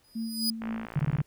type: tone with exponential growth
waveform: sawtooth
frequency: 4951 Hz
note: D#8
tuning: 9 cents flat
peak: -21 dBFS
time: 0.04-0.5 s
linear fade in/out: 1 ms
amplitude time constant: 100 ms
type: tone with tremolo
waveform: sine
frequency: 225.1 Hz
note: A3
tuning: 40 cents sharp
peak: -29 dBFS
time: 0.15-0.86 s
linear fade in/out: 10 ms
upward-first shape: sine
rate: 4 Hz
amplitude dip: 50%
type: click train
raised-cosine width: 0.5 ms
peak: -24 dBFS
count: 34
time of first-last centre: 0.62-1.204 s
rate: 56.5 Hz
type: tone bursts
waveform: sine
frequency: 145.2 Hz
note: D3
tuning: 19 cents flat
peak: -22 dBFS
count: 5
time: 0.96-1.217 s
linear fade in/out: 2 ms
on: 33 ms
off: 23 ms
effects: pink hiss -66 dBFS RMS until 1.26 s